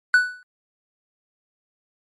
triangle tone with exponential decay, 1485 Hz, F#6, 6 cents sharp, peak -7 dBFS, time 0.14-0.43 s, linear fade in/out 1 ms, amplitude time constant 62 ms, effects MP3 48 kbps

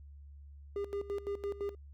triangle tone with tremolo, 403 Hz, G4, 48 cents sharp, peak -31 dBFS, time 0.76-1.75 s, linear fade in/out 2 ms, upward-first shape square, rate 5.9 Hz, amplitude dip 80%, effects added 71 Hz sine -49 dBFS peak until 1.93 s

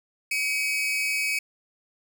40% pulse tone pair together, 2269 / 2547 Hz, C#7 / D#7, +40 / +40 cents, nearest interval major second, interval 200 cents, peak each -26 dBFS, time 0.31-1.39 s, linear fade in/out 5 ms, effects none

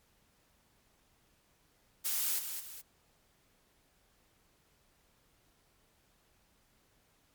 blue noise with echo, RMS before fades -33 dBFS, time 2.04-2.4 s, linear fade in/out 20 ms, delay 210 ms, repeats 2, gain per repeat -7 dB, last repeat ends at 2.82 s, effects pink hiss -70 dBFS RMS until 7.34 s + MP3 96 kbps

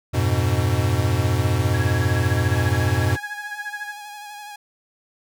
square chord, F diminished, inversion none, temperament equal with one note detuned, 88.83 / 103.83 / 123.47 Hz, F2 / Ab2 / Cb3, +30 / 0 / 0 cents, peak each -23 dBFS, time 0.13-3.17 s, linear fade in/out 20 ms
sine tone with tremolo, 1661.2 Hz, G#6, in tune, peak -26 dBFS, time 1.73-3.94 s, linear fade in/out 20 ms, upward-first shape sine, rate 14 Hz, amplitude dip 90%
sawtooth tone with vibrato, 830.6 Hz, G#5, in tune, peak -31 dBFS, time 2.55-4.56 s, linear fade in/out 5 ms, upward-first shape sine, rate 12 Hz, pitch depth 29 cents each way
effects none

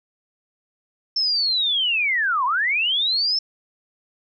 sine linear two-way sweep, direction down then up, 5350 to 954 to 5350 Hz, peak -18 dBFS, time 1.16-3.39 s, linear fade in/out 5 ms, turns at 2.45 s, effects none

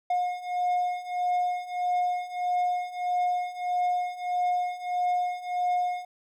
triangle beating tone pair, 717 / 718.6 Hz, F5 / F5, +45 / +49 cents, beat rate 1.6 Hz, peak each -28 / -25 dBFS, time 0.1-6.05 s, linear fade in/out 5 ms, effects none

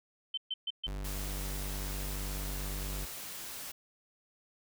sine tone bursts, 3082 Hz, G7, 30 cents flat, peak -32 dBFS, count 4, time 0.34-0.87 s, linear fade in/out 5 ms, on 35 ms, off 130 ms
45% pulse tone, 49 Hz, G1, in tune, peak -36 dBFS, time 0.86-3.06 s, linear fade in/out 20 ms
white noise, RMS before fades -43 dBFS, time 1.04-3.72 s, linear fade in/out 10 ms
effects none

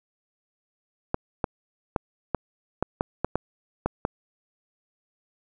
clicks, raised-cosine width 1 ms, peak -9 dBFS, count 10, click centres 1.144 / 1.442 / 1.962 / 2.347 / 2.826 / 3.009 / 3.246 / 3.356 / 3.86 / 4.051 s, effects none

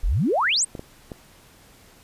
sine exponential sweep, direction up, 30.87 to 9290 Hz, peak -18 dBFS, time 0.03-0.65 s, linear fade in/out 10 ms
clicks, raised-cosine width 2 ms, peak -20 dBFS, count 3, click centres 0.752 / 0.794 / 1.118 s
effects pink hiss -52 dBFS RMS until 2.03 s + resampled to 32000 Hz

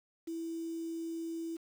sine tone with quantisation, 329.8 Hz, E4, 1 cent sharp, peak -36 dBFS, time 0.27-1.57 s, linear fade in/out 10 ms, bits 9, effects none

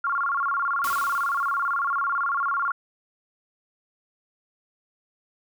sine tone with vibrato, 1244.5 Hz, D#6, in tune, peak -22 dBFS, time 0.04-2.72 s, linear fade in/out 5 ms, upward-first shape square, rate 18 Hz, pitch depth 200 cents each way
white noise with exponential decay, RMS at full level -33 dBFS, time 0.84-2.04 s, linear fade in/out 1 ms, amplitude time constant 260 ms
effects none

